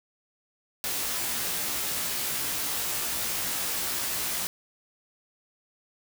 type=noise with comb filter; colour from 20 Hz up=white; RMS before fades=-30 dBFS; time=0.84-4.47 s; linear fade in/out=0 ms; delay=17 ms; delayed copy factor=+0.85; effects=none